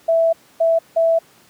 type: tone bursts at uneven times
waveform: sine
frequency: 659.3 Hz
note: E5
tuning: in tune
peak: -12 dBFS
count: 3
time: 0.08-0.33 / 0.6-0.79 / 0.96-1.19 s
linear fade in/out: 10 ms
effects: pink hiss -51 dBFS RMS until 1.49 s + high-pass 150 Hz 12 dB/octave